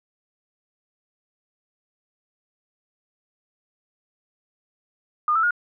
sine tone with pitch steps, 1218 / 1320.6 / 1431.8 Hz, D#6 / E6 / F6, -37 / +3 / +43 cents, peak -17 dBFS, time 5.28-5.508 s, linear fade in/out 2 ms, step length 76 ms, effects none

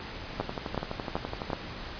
two click trains, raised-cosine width 1 ms, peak -18 / -14 dBFS, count 14 / 4, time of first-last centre 0.41-1.502 / 0.4-1.532 s, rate 11.9 / 2.65 Hz, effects pink hiss -40 dBFS RMS until 1.99 s + resampled to 11025 Hz

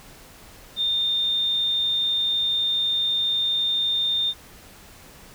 sine tone, 3626 Hz, A#7, 49 cents flat, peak -20 dBFS, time 0.76-4.34 s, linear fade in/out 50 ms, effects pink hiss -47 dBFS RMS until 5.34 s

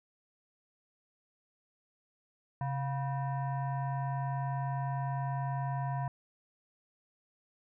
sine tone with frequency modulation, 135.2 Hz, C#3, 43 cents flat, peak -31 dBFS, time 2.61-6.08 s, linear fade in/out 2 ms, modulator 840 Hz, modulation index 0.81, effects none

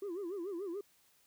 sine tone with vibrato, 370 Hz, F#4, in tune, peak -35 dBFS, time 0.02-0.81 s, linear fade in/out 5 ms, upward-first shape sine, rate 6.9 Hz, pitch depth 190 cents each way, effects tanh soft clip ceiling -36 dBFS + white hiss -69 dBFS RMS until 1.26 s

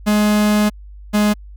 45% pulse tone pair in turn, 210 / 209.2 Hz, G#3 / G#3, +19 / +13 cents, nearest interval unison, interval 6 cents, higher first, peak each -12 / -12 dBFS, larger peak neither, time 0.06-0.7 / 1.13-1.34 s, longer first, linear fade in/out 20 ms, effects added 50 Hz sine -34 dBFS peak until 1.56 s

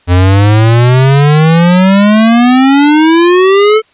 square exponential sweep, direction up, 87.31 to 443 Hz, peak -4 dBFS, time 0.07-3.82 s, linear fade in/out 50 ms, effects white hiss -49 dBFS RMS until 3.93 s + resampled to 8000 Hz

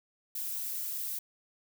violet noise, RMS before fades -36 dBFS, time 0.35-1.19 s, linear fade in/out 5 ms, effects none

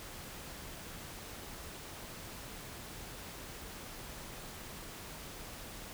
silence, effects pink hiss -47 dBFS RMS until 5.93 s

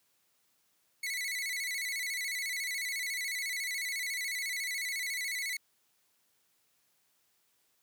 sawtooth tone with vibrato, 2093 Hz, C7, in tune, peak -30 dBFS, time 1.03-5.57 s, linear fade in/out 5 ms, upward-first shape square, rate 14 Hz, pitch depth 84 cents each way, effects white hiss -73 dBFS RMS until 7.82 s + high-pass 80 Hz 12 dB/octave

